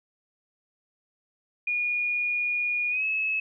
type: tone with pitch glide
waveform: sine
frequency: 2441 to 2586 Hz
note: D#7 to E7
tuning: -34 to -34 cents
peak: -24 dBFS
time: 1.67-3.4 s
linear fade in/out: 5 ms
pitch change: +100 cents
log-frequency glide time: 2.9-3.04 s
effects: none